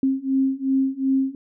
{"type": "beating tone pair", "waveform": "sine", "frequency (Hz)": [265.9, 268.6], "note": ["C4", "C4"], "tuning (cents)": [28, 46], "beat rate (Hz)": 2.7, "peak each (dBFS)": [-22, -21], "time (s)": [0.03, 1.35], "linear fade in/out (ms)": 2, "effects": []}